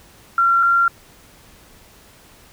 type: tone pair in turn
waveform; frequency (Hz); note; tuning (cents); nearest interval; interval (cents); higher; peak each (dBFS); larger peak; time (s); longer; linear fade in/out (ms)
sine; 1370 / 1378.7; F6 / F6; -34 / -23; unison; 11; second; -12; neither; 0.38-0.63 / 0.63-0.88; neither; 2
effects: pink hiss -48 dBFS RMS until 2.52 s